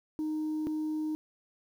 sine tone pair in turn, 309.2 / 309.2 Hz, D#4 / D#4, -11 / -11 cents, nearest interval unison, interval 0 cents, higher neither, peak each -28 dBFS, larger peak neither, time 0.19-0.67 / 0.67-1.15 s, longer neither, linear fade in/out 0 ms, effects tanh soft clip ceiling -28 dBFS + 10-bit

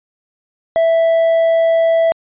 triangle tone, 659.3 Hz, E5, in tune, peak -8 dBFS, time 0.76-2.12 s, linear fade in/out 0 ms, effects resampled to 8000 Hz

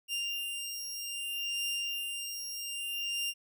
sawtooth beating tone pair, 2794 / 2794.63 Hz, F7 / F7, 0 / 0 cents, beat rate 0.63 Hz, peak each -33 / -35 dBFS, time 0.08-3.34 s, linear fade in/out 50 ms, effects none

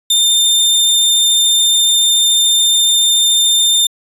sawtooth tone, 3607 Hz, A7, 42 cents sharp, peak -6 dBFS, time 0.1-3.87 s, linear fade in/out 5 ms, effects resampled to 32000 Hz

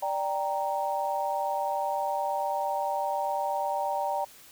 sine chord, G minor, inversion second, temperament equal, 587.3 / 784 / 932.3 Hz, D5 / G5 / Bb5, 0 / 0 / 0 cents, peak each -32 / -30 / -31 dBFS, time 0.02-4.25 s, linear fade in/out 10 ms, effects white hiss -52 dBFS RMS until 4.51 s

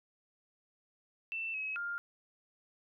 sine tone with pitch steps, 2671 / 2561 / 1403 Hz, E7 / D#7 / F6, +22 / +49 / +8 cents, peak -35 dBFS, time 1.32-1.98 s, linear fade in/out 0 ms, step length 220 ms, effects none

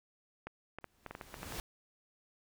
clicks, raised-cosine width 0.5 ms, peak -27 dBFS, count 10, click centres 0.47 / 0.786 / 0.843 / 1.063 / 1.11 / 1.151 / 1.212 / 1.342 / 1.431 / 1.523 s
pink noise with exponential growth, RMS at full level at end -40 dBFS, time 0.81-1.6 s, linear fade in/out 0 ms, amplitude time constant 170 ms
effects none

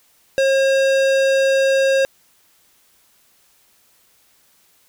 sine tone with hard clipping, 539 Hz, C#5, 49 cents flat, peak -15 dBFS, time 0.38-2.05 s, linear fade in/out 0 ms, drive 18 dB, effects white hiss -57 dBFS RMS until 4.88 s

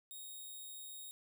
5% pulse tone, 3741 Hz, A#7, 5 cents sharp, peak -39 dBFS, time 0.11-1.11 s, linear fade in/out 0 ms, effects none

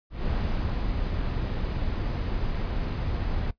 brown noise with ADSR envelope, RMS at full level -26 dBFS, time 0.1-3.51 s, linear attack 180 ms, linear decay 550 ms, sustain -2 dB, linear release 10 ms, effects noise-tail reverb RT60 0.1 s tail -17 dB re dry + resampled to 11025 Hz

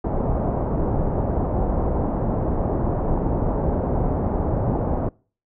pink low-pass noise, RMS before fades -22 dBFS, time 0.04-5.09 s, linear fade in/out 5 ms, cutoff 840 Hz, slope 24 dB/octave, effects noise-tail reverb RT60 0.4 s tail -25 dB re dry

